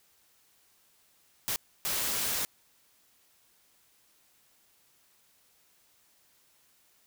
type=noise bursts at uneven times; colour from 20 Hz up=white; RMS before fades=-31 dBFS; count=2; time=1.48-1.56 / 1.85-2.45 s; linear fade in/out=0 ms; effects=white hiss -66 dBFS RMS until 7.06 s